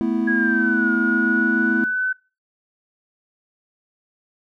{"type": "chord", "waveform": "triangle", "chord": "A suspended second", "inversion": "none", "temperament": "equal", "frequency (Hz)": [220, 246.9, 329.6], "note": ["A3", "B3", "E4"], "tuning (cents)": [0, 0, 0], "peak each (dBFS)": -21, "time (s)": [0.01, 1.84], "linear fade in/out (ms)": 0}
{"type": "exponential two-way sweep", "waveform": "sine", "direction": "down then up", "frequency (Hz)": [1661.2, 1431, 1516], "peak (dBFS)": -19, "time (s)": [0.27, 2.13], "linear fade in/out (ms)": 10, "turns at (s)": 0.94}
{"effects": ["noise-tail reverb RT60 0.3 s tail -21 dB re dry"]}